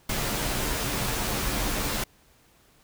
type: noise with comb filter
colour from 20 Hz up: pink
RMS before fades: -28 dBFS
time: 0.09-2.04 s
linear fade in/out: 5 ms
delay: 12 ms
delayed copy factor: -0.55
effects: pink hiss -60 dBFS RMS until 2.83 s